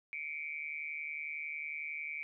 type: tone with amplitude modulation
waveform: sine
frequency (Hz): 2300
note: D7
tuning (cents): -37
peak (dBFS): -34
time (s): 0.13-2.23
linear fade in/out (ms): 0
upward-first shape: sine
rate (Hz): 151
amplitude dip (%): 90
effects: none